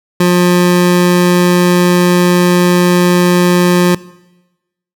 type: tone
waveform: 25% pulse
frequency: 177.6 Hz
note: F3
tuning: 29 cents sharp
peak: -3 dBFS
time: 0.2-3.95 s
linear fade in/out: 5 ms
effects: noise-tail reverb RT60 1.0 s tail -20 dB re dry